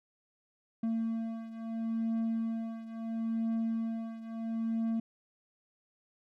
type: beating tone pair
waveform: triangle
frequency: 226.1 / 226.84 Hz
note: A3 / A#3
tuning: +47 / -47 cents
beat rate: 0.74 Hz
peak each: -31 / -35 dBFS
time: 0.83-5 s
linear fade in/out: 5 ms
effects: none